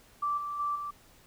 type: tone with level steps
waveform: sine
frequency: 1168 Hz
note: D6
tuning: 10 cents flat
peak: -27 / -33 / -28 / -34 dBFS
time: 0.22-0.91 s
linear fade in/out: 10 ms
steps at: 0.37 / 0.59 / 0.75 s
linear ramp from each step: 10 ms
effects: pink hiss -59 dBFS RMS until 1.26 s